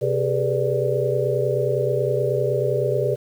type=tone cluster; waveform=sine; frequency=129.2 / 397.2 / 426.7 / 493.3 / 586 Hz; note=C3 / G4 / G#4 / B4 / D5; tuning=-21 / +23 / +47 / -2 / -4 cents; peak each=-25 dBFS; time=0.01-3.16 s; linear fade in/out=20 ms; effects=8-bit